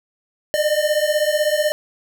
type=beating tone pair; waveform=square; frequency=596 / 612 Hz; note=D5 / D#5; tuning=+25 / -29 cents; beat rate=16 Hz; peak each=-20 dBFS; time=0.54-1.72 s; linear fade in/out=0 ms; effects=none